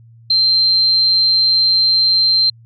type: tone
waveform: sine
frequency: 4139 Hz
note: C8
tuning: 20 cents flat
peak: -10 dBFS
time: 0.3-2.5 s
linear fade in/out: 5 ms
effects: added 115 Hz sine -41 dBFS peak until 2.65 s